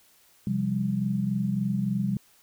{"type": "chord", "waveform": "sine", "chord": "C suspended fourth", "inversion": "none", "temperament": "equal with one note detuned", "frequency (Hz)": [130.81, 174.61, 198.05], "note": ["C3", "F3", "G3"], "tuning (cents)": [0, 0, 18], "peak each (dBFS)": [-30, -31, -26], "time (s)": [0.47, 2.17], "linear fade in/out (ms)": 2, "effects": ["white hiss -60 dBFS RMS until 2.42 s"]}